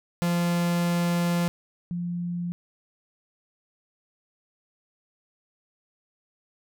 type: tone pair in turn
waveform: 45% pulse / sine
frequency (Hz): 173 / 174.3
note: F3 / F3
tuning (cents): -16 / -3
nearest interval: unison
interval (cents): 13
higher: second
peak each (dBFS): -22 / -27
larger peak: first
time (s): 0.22-1.48 / 1.91-2.52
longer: first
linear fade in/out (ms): 0
effects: none